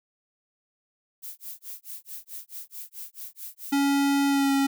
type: noise with tremolo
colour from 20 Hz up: violet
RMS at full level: -37 dBFS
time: 1.22-3.81 s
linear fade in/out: 20 ms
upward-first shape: sine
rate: 4.6 Hz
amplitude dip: 100%
type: tone with pitch glide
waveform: square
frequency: 280 to 274.9 Hz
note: C#4 to C#4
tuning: +18 to -14 cents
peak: -21 dBFS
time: 3.72-4.67 s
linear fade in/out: 10 ms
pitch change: -32 cents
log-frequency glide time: 4.28-4.52 s
effects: none